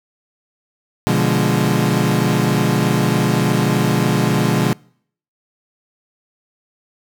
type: chord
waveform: 30% pulse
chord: B diminished seventh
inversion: none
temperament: equal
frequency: 123.47 / 146.83 / 174.61 / 207.7 Hz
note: B2 / D3 / F3 / Ab3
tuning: 0 / 0 / 0 / 0 cents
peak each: -17 dBFS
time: 1.07-4.73 s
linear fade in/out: 0 ms
effects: noise-tail reverb RT60 0.6 s tail -26 dB re dry